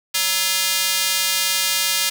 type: tone with high-pass filter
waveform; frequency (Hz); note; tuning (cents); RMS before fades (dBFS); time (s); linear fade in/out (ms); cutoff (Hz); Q
square; 188.5; F#3; +32; -20; 0.14-2.1; 10; 3100; 0.76
effects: none